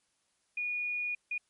sine tone bursts at uneven times, 2449 Hz, D#7, 28 cents flat, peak -31 dBFS, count 2, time 0.57-1.15 / 1.31-1.38 s, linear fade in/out 5 ms, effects white hiss -75 dBFS RMS until 1.49 s + MP3 48 kbps

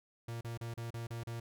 45% pulse tone bursts, 116.54 Hz, A#2, in tune, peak -39 dBFS, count 7, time 0.28-1.4 s, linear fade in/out 5 ms, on 130 ms, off 35 ms, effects none

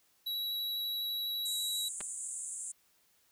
square tone with vibrato, 3900 Hz, B7, 23 cents flat, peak -34 dBFS, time 0.26-1.89 s, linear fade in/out 10 ms, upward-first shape square, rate 12 Hz, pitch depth 9 cents each way
pink band-pass noise, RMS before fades -41 dBFS, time 1.45-2.72 s, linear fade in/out 10 ms, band 7100 to 9700 Hz, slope 96 dB/octave
clicks, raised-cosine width 0.3 ms, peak -27 dBFS, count 2, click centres 2.006 / 2.011 s
effects white hiss -70 dBFS RMS until 3.31 s

